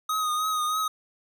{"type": "tone with vibrato", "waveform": "square", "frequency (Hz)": 1250, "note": "D#6", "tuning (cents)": 8, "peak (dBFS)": -25, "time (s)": [0.09, 0.88], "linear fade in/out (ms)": 5, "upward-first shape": "triangle", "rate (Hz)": 3.2, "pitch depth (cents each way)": 42, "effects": []}